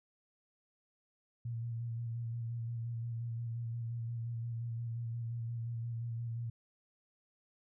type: tone with vibrato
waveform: sine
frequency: 116.5 Hz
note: A#2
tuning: 1 cent flat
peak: -36 dBFS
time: 1.45-6.5 s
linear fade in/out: 5 ms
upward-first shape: square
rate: 5.7 Hz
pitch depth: 24 cents each way
effects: none